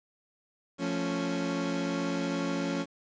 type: chord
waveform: 30% pulse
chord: F augmented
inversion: none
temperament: equal with one note detuned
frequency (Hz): 174.61 / 221.3 / 277.2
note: F3 / A3 / C#4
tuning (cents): 0 / +10 / 0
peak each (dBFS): -31 / -34 / -29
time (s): 0.78-2.86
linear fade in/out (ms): 50
effects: resampled to 16000 Hz + 9-bit